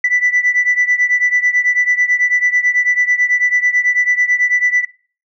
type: beating tone pair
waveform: sine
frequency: 1975.5 / 1984.6 Hz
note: B6 / B6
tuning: 0 / +8 cents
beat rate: 9.1 Hz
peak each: -13 / -14 dBFS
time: 0.04-4.85 s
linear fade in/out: 5 ms
effects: noise-tail reverb RT60 0.4 s tail -20 dB re dry + tanh soft clip ceiling -6 dBFS